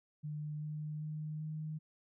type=tone with pitch steps; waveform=sine; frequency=150.5 / 151.99 / 153.48 / 155 Hz; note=D3 / D#3 / D#3 / D#3; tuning=+43 / -40 / -23 / -6 cents; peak=-38 dBFS; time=0.23-1.79 s; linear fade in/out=20 ms; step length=390 ms; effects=none